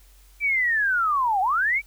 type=linear two-way sweep; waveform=sine; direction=down then up; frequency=2349 to 728 to 2349 Hz; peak=-19 dBFS; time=0.4-1.82 s; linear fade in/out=50 ms; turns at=1.41 s; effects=added 47 Hz sine -50 dBFS peak until 1.86 s + white hiss -58 dBFS RMS until 1.86 s